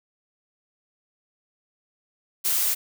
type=noise; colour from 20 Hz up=blue; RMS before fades=-23 dBFS; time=2.44-2.75 s; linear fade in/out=20 ms; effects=none